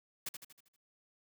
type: noise with echo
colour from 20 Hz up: white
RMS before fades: -39 dBFS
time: 0.26-0.29 s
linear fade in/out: 5 ms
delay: 79 ms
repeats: 6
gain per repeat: -6 dB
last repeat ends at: 0.764 s
effects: none